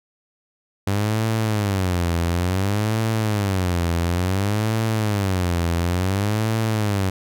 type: tone with vibrato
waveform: sawtooth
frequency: 97.2 Hz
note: G2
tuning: 14 cents flat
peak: -15 dBFS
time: 0.87-7.1 s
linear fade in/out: 5 ms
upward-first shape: sine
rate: 0.57 Hz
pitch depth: 240 cents each way
effects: none